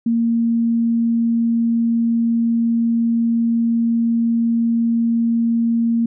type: tone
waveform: sine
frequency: 231.4 Hz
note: A#3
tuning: 13 cents flat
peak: -14 dBFS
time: 0.06-6.06 s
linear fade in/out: 5 ms
effects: none